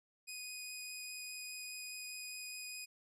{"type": "tone with vibrato", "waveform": "15% pulse", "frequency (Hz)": 2489, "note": "D#7", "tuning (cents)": 0, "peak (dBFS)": -37, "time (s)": [0.27, 2.86], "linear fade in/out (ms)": 20, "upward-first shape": "triangle", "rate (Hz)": 4.9, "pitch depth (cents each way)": 8, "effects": []}